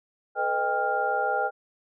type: tone cluster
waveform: sine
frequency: 434.8 / 501 / 619 / 797 / 1399 Hz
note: A4 / B4 / D#5 / G5 / F6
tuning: -21 / +25 / -9 / +28 / +3 cents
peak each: -34 / -31 / -32 / -26 / -29 dBFS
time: 0.35-1.51 s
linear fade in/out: 50 ms
effects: none